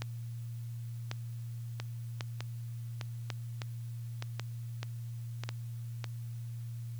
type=two click trains; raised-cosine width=0.2 ms; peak=-19 / -21 dBFS; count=6 / 8; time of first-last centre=0.02-5.49 / 1.8-6.042 s; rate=0.914 / 1.65 Hz; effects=added 117 Hz sine -38 dBFS peak until 6.99 s + white hiss -62 dBFS RMS until 6.99 s